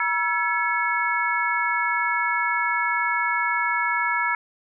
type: tone cluster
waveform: sine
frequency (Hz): 959 / 1337 / 1699 / 2202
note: A#5 / E6 / G#6 / C#7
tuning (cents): +49 / +24 / +39 / -12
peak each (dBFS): -26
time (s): 0-4.35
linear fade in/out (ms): 2
effects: none